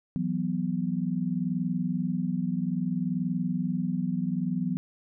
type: chord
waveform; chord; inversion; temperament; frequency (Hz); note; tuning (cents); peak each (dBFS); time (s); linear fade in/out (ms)
sine; E suspended second; none; just; 164.81 / 185.42 / 247.2; E3 / F#3 / B3; 0 / +4 / +2; -31 / -29 / -31; 0.16-4.77; 0
effects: none